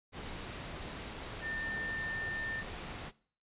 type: tone in noise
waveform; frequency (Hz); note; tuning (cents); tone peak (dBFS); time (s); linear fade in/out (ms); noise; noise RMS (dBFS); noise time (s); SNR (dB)
sine; 1800; A6; +39; -36; 1.41-2.64; 50; pink; -43; 0.12-3.12; +4
effects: noise-tail reverb RT60 0.5 s tail -21 dB re dry + resampled to 8000 Hz